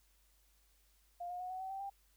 sine tone with pitch steps, 702 / 716.3 / 731 / 745.9 / 761.1 / 776.7 / 792.5 Hz, F5 / F5 / F#5 / F#5 / F#5 / G5 / G5, +9 / +44 / -21 / +14 / +49 / -16 / +19 cents, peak -40 dBFS, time 1.2-1.9 s, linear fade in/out 10 ms, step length 100 ms, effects added 50 Hz sine -70 dBFS peak until 2.16 s + white hiss -73 dBFS RMS until 2.16 s

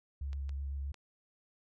sine tone with vibrato, 69.4 Hz, C#2, 3 cents sharp, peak -35 dBFS, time 0.21-0.92 s, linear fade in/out 5 ms, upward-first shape triangle, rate 7.9 Hz, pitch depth 25 cents each way
clicks, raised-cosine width 0.2 ms, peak -35 dBFS, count 3, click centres 0.331 / 0.493 / 0.943 s
effects none

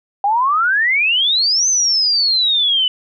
sine exponential two-way sweep, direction up then down, 784 to 6272 to 2965 Hz, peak -12 dBFS, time 0.24-2.88 s, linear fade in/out 2 ms, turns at 1.68 s, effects none

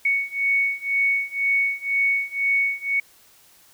sine beating tone pair, 2222 / 2224 Hz, C#7 / C#7, +4 / +5 cents, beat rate 2 Hz, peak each -23 / -22 dBFS, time 0.05-3 s, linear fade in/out 5 ms, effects white hiss -54 dBFS RMS until 3.73 s

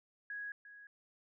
sine tone with echo, 1661.2 Hz, G#6, in tune, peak -40 dBFS, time 0.3-0.52 s, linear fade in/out 2 ms, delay 350 ms, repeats 1, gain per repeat -12 dB, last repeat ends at 0.87 s, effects none

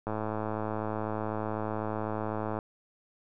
click train, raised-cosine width 1 ms, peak -19 dBFS, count 273, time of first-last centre 0.07-2.589 s, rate 108 Hz, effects none

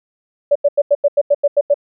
sine tone bursts, 575 Hz, D5, 37 cents flat, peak -8 dBFS, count 10, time 0.51-1.743 s, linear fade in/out 10 ms, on 45 ms, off 87 ms, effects none

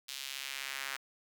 sawtooth tone with high-pass filter sweep, 136.3 Hz, C#3, 29 cents flat, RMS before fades -41 dBFS, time 0.08-0.97 s, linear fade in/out 10 ms, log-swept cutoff 3600 to 1600 Hz, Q 1.4, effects none

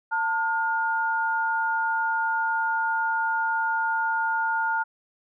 sine tone pair together, 897 / 1424.8 Hz, A5 / F6, +33 / +34 cents, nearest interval minor sixth, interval 801 cents, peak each -25 dBFS, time 0.11-4.84 s, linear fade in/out 20 ms, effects none

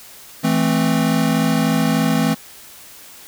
square chord, A minor, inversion second, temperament equal with one note detuned, 164.81 / 218.1 / 261.6 Hz, E3 / A3 / C4, 0 / -15 / 0 cents, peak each -20 dBFS, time 0.43-2.35 s, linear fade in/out 20 ms, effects white hiss -41 dBFS RMS until 3.27 s

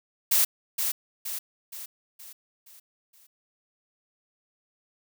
blue noise with echo, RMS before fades -21 dBFS, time 0.31-0.45 s, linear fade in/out 10 ms, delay 470 ms, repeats 6, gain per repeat -6 dB, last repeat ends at 3.27 s, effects none

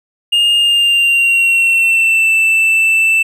triangle tone with pitch glide, 2830 to 2656 Hz, F7 to E7, +22 to +12 cents, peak -7 dBFS, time 0.32-3.23 s, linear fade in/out 10 ms, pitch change -110 cents, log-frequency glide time 0.56-2.32 s, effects none

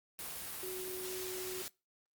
sine tone in noise, 370 Hz, F#4, in tune, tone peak -41 dBFS, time 0.63-1.62 s, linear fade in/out 0 ms, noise white, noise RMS -43 dBFS, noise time 0.19-1.68 s, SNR -1 dB, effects noise-tail reverb RT60 0.3 s tail -25 dB re dry + Opus 32 kbps

